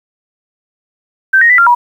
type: tone with pitch steps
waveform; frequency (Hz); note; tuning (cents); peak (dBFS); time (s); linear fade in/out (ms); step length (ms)
sine; 1555 / 1869 / 1984 / 1387 / 965; G6 / A#6 / B6 / F6 / B5; -14 / +4 / +7 / -12 / -40; -4; 1.33-1.75; 10; 84
effects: 7-bit